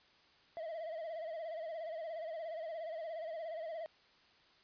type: tone with vibrato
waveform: triangle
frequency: 650 Hz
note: E5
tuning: 24 cents flat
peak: -38 dBFS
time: 0.57-3.86 s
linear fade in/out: 0 ms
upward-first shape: sine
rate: 17 Hz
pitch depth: 84 cents each way
effects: white hiss -66 dBFS RMS until 4.63 s + resampled to 11025 Hz